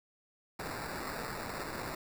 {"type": "noise with sample-and-hold", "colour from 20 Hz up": "blue", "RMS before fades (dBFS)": -40, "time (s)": [0.59, 1.95], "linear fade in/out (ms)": 5, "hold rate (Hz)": 3150, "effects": []}